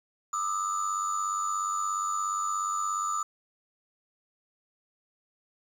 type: tone cluster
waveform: sine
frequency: 1198 / 1295 / 6980 Hz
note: D6 / E6 / A8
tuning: +34 / -31 / -15 cents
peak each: -28 / -32 / -35 dBFS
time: 0.33-3.23 s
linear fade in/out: 5 ms
effects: tanh soft clip ceiling -22 dBFS + 9-bit